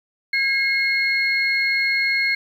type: tone cluster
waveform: sine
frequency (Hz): 1637 / 2160 / 4265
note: G#6 / C#7 / C8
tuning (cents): -25 / -45 / +32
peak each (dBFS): -27 / -18 / -27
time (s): 0.33-2.35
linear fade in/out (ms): 5
effects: 8-bit